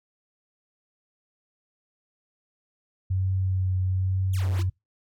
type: tone with vibrato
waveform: sine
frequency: 93.7 Hz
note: F#2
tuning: 22 cents sharp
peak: -22 dBFS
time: 3.1-4.7 s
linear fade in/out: 10 ms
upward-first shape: triangle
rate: 1.1 Hz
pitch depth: 19 cents each way
type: exponential two-way sweep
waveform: 10% pulse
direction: down then up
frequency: 3951 to 98 to 1631 Hz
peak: -31 dBFS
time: 4.33-4.63 s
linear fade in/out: 10 ms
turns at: 4.5 s
type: tone with exponential decay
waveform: square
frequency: 337.2 Hz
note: E4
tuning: 39 cents sharp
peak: -32 dBFS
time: 4.59-4.69 s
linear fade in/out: 0 ms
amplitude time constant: 21 ms
effects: noise-tail reverb RT60 0.2 s tail -25 dB re dry

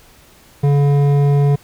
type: tone with hard clipping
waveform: triangle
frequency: 142.6 Hz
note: C#3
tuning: 49 cents sharp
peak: -12 dBFS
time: 0.63-1.56 s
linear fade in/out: 10 ms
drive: 14 dB
effects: pink hiss -47 dBFS RMS until 1.63 s

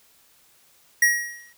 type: tone with exponential decay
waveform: square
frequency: 1900 Hz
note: A#6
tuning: 33 cents sharp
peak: -13 dBFS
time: 1.02-1.53 s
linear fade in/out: 5 ms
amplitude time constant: 110 ms
effects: white hiss -58 dBFS RMS until 1.57 s

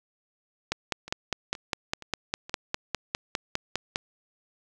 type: two click trains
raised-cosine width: 0.2 ms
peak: -9 / -24 dBFS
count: 17 / 4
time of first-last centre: 0.72-3.959 / 1.08-2.495 s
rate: 4.94 / 2.12 Hz
effects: none

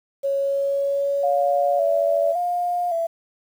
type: tone with pitch glide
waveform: sine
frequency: 553 to 573.8 Hz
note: C#5 to D5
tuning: -4 to -40 cents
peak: -19 dBFS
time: 0.23-2.33 s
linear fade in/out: 20 ms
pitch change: +64 cents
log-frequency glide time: 0.38-2.14 s
type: tone with vibrato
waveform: sine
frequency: 687 Hz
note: F5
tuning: 29 cents flat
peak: -20 dBFS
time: 1.23-3.07 s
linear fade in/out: 10 ms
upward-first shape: square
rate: 0.89 Hz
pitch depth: 51 cents each way
effects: 8-bit

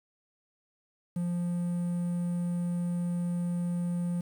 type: tone with quantisation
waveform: triangle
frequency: 174.61 Hz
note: F3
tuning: in tune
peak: -26 dBFS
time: 1.16-4.21 s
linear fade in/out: 5 ms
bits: 9
effects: none

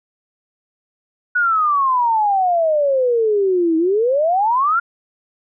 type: exponential two-way sweep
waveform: sine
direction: down then up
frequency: 1480 to 316.8 to 1426 Hz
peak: -13 dBFS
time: 1.35-4.8 s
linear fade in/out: 10 ms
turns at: 3.77 s
effects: none

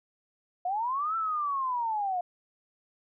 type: linear two-way sweep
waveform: sine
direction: up then down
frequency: 699 to 1345 to 699 Hz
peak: -27 dBFS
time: 0.65-2.21 s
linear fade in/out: 5 ms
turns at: 1.16 s
effects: none

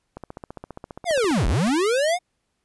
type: click train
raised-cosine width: 1 ms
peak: -21 dBFS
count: 21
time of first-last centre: 0.17-1.512 s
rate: 14.9 Hz
type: linear two-way sweep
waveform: square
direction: down then up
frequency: 741 to 30.87 to 741 Hz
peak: -19 dBFS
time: 1.05-2.19 s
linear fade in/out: 50 ms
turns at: 1.47 s
type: noise with exponential decay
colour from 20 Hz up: pink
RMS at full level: -29 dBFS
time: 1.67-1.75 s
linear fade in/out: 0 ms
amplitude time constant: 16 ms
effects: pink hiss -74 dBFS RMS until 2.64 s + resampled to 24000 Hz

